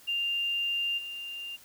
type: tone with level steps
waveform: sine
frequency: 2794 Hz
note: F7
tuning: in tune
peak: -27 / -36 dBFS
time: 0.07-1.57 s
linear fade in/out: 20 ms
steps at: 0.97 s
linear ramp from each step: 20 ms
effects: white hiss -55 dBFS RMS until 1.64 s